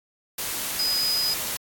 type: tone in noise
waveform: sine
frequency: 4978 Hz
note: D#8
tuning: in tune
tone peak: -22 dBFS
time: 0.79-1.34 s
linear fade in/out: 5 ms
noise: white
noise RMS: -29 dBFS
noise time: 0.38-1.57 s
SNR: +4 dB
effects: AAC 64 kbps